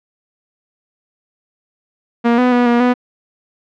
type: tone with pitch steps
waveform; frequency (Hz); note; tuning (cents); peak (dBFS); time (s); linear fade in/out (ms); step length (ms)
sawtooth; 235.6 / 249.5 / 244.1 / 238.5 / 247.5; A#3 / B3 / B3 / A#3 / B3; +19 / +18 / -20 / +40 / +4; -6; 2.24-2.94; 20; 140
effects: low-pass 2000 Hz 12 dB/octave